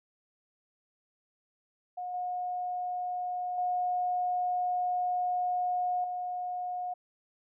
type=tone with level steps; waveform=sine; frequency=722 Hz; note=F#5; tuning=43 cents flat; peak=-34 / -31 / -27 / -32 dBFS; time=1.97-6.94 s; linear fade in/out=10 ms; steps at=2.14 / 3.58 / 6.04 s; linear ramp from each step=2 ms; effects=none